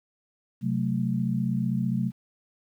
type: chord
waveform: sine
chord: F# diminished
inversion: second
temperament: equal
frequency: 130.81 / 185 / 220 Hz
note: C3 / F#3 / A3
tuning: 0 / 0 / 0 cents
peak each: -28 dBFS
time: 0.61-2.12 s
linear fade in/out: 50 ms
effects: 10-bit